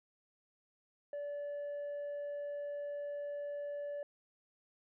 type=tone with tanh clipping; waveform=sine; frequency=578 Hz; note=D5; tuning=28 cents flat; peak=-39 dBFS; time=1.13-4.03 s; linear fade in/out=2 ms; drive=2 dB; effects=none